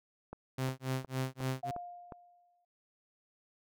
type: click train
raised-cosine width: 1 ms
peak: -29 dBFS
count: 6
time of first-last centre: 0.33-2.122 s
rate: 2.79 Hz
type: tone with tremolo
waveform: sawtooth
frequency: 130.81 Hz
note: C3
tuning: in tune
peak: -27 dBFS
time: 0.58-1.71 s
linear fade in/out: 5 ms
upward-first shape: sine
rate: 3.6 Hz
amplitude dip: 100%
type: tone with exponential decay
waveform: sine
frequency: 705 Hz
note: F5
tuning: 16 cents sharp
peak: -34 dBFS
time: 1.63-2.65 s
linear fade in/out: 5 ms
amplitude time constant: 220 ms
effects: none